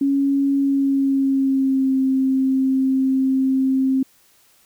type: tone with pitch glide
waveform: sine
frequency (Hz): 277.2 to 264.7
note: C#4 to C4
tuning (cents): 0 to +20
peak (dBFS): -15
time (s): 0.01-4.03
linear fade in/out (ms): 5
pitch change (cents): -80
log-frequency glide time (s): 0.58-1.98
effects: white hiss -56 dBFS RMS until 4.65 s